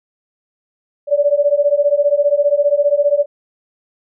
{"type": "beating tone pair", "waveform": "sine", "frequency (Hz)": [570, 585], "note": ["C#5", "D5"], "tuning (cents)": [48, -7], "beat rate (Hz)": 15, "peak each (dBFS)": -14, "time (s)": [1.07, 3.26], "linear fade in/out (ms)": 50, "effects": []}